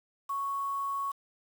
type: tone with quantisation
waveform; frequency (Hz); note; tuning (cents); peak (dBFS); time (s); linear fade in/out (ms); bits
sine; 1108.7; C#6; 0; -30; 0.29-1.12; 10; 8
effects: none